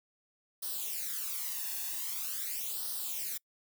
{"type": "noise with flanger", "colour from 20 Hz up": "blue", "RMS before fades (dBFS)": -37, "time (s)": [0.62, 3.38], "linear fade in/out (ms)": 10, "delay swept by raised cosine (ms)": [0.21, 1.14], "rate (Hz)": 0.44, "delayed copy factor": 0.8, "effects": ["noise-tail reverb RT60 0.1 s tail -26 dB re dry"]}